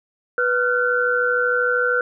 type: tone cluster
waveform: sine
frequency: 491.6 / 1391 / 1504 Hz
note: B4 / F6 / F#6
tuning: -8 / -7 / +28 cents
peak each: -21 dBFS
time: 0.38-2.01 s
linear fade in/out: 2 ms
effects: none